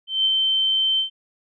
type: tone with ADSR envelope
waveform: sine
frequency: 3101 Hz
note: G7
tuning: 19 cents flat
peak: -15 dBFS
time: 0.07-1.1 s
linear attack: 180 ms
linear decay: 38 ms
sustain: -2 dB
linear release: 110 ms
effects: none